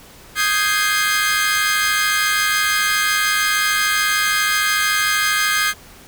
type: chord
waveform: sawtooth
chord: Ab major seventh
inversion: second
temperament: equal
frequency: 1244.5 / 1568 / 1661.2 / 2093 Hz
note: Eb6 / G6 / Ab6 / C7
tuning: 0 / 0 / 0 / 0 cents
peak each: -18 dBFS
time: 0.35-5.74 s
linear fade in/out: 50 ms
effects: pink hiss -43 dBFS RMS until 6.07 s